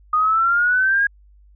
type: exponential sweep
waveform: sine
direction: up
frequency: 1229 to 1649 Hz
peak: -14 dBFS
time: 0.13-1.07 s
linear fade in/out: 5 ms
effects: added 50 Hz sine -47 dBFS peak until 1.55 s